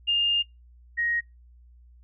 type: tone pair in turn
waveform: sine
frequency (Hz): 2817 / 1880.1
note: F7 / A#6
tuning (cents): +14 / +14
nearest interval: perfect fifth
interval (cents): 700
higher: first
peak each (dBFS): -20 / -23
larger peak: first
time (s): 0.07-0.43 / 0.97-1.21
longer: first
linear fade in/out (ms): 20
effects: noise-tail reverb RT60 0.2 s tail -26 dB re dry + added 60 Hz sine -50 dBFS peak until 2.03 s